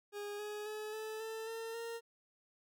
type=tone with pitch steps; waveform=40% pulse; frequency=410.8 / 418.9 / 427.3 / 435.7 / 444.4 / 453.2 / 462.2 Hz; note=G#4 / G#4 / G#4 / A4 / A4 / A#4 / A#4; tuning=-19 / +15 / +49 / -17 / +17 / -49 / -15 cents; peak=-40 dBFS; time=0.12-2.01 s; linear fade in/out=50 ms; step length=270 ms; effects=none